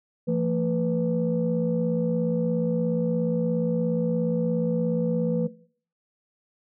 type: tone cluster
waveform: sine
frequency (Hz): 169.5 / 226.5 / 494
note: E3 / A#3 / B4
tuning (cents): +49 / -50 / 0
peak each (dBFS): -25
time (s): 0.27-5.48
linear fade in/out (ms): 20
effects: noise-tail reverb RT60 0.5 s tail -18 dB re dry + tanh soft clip ceiling -14 dBFS